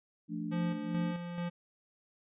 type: chord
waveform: sine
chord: D minor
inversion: first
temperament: equal with one note detuned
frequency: 171.02 / 220 / 293.7 Hz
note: F3 / A3 / D4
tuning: -36 / 0 / 0 cents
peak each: -39 dBFS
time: 0.28-1.15 s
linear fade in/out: 50 ms
type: tone with tremolo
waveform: square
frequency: 173.8 Hz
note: F3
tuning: 8 cents flat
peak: -34 dBFS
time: 0.51-1.5 s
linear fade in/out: 20 ms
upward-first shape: square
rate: 2.3 Hz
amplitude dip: 45%
effects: resampled to 8000 Hz